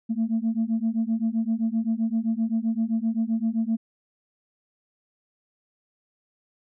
sine beating tone pair, 221.6 / 229.3 Hz, A3 / A#3, +13 / -28 cents, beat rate 7.7 Hz, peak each -24 dBFS, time 0.09-3.77 s, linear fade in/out 20 ms, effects tanh soft clip ceiling -17 dBFS

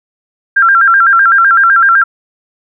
sine tone with vibrato, 1473 Hz, F#6, 8 cents flat, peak -4 dBFS, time 0.56-2.04 s, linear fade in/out 10 ms, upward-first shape square, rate 7.9 Hz, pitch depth 140 cents each way, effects none

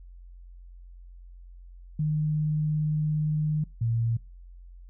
sine tone pair in turn, 152.9 / 115.17 Hz, D#3 / A#2, -30 / -20 cents, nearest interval perfect fourth, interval 490 cents, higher first, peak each -23 dBFS, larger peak neither, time 1.99-3.64 / 3.81-4.17 s, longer first, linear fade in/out 5 ms, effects noise-tail reverb RT60 0.3 s tail -24 dB re dry + added 44 Hz sine -44 dBFS peak until 4.89 s

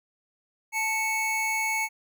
square tone pair together, 878.7 / 2217 Hz, A5 / C#7, -3 / 0 cents, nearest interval octave + major third, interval 1603 cents, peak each -31 / -27 dBFS, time 0.72-1.89 s, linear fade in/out 50 ms, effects none

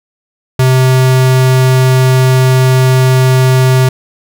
square tone, 129.6 Hz, C3, 16 cents flat, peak -6 dBFS, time 0.59-3.89 s, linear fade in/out 5 ms, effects none

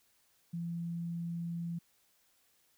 sine tone, 169.7 Hz, F3, 49 cents flat, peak -35 dBFS, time 0.53-1.79 s, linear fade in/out 10 ms, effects white hiss -71 dBFS RMS until 2.77 s

